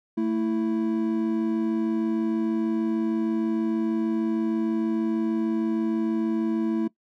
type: tone pair together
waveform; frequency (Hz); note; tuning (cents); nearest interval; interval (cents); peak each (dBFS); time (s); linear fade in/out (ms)
triangle; 222.8 / 329.2; A3 / E4; +22 / -2; perfect fifth; 676; -23; 0.17-6.88; 10
effects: noise-tail reverb RT60 0.1 s tail -20 dB re dry